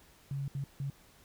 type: tone bursts at uneven times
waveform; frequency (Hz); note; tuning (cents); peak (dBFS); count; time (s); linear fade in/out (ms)
sine; 138.59; C#3; 0; -33; 3; 0.31-0.48 / 0.55-0.64 / 0.8-0.9; 2
effects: pink hiss -61 dBFS RMS until 1.24 s